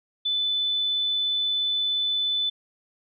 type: tone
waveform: sine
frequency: 3503 Hz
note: A7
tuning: 8 cents flat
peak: -22 dBFS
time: 0.25-2.5 s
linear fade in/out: 10 ms
effects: none